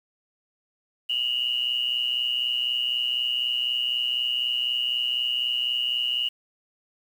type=tone pair together; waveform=sine; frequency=2841 / 2965 Hz; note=F7 / F#7; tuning=+29 / +3 cents; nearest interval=minor second; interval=74 cents; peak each=-25 / -27 dBFS; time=1.09-6.29 s; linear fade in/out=10 ms; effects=8-bit